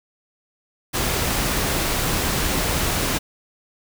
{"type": "noise", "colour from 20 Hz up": "pink", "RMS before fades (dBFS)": -22, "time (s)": [0.93, 3.19], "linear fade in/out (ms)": 20, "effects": []}